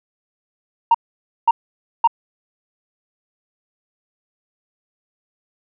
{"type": "tone bursts", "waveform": "sine", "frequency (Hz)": 928, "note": "A#5", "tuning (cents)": -8, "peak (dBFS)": -7, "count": 3, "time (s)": [0.91, 2.075], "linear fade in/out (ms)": 5, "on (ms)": 35, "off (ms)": 530, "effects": ["tanh soft clip ceiling -6 dBFS"]}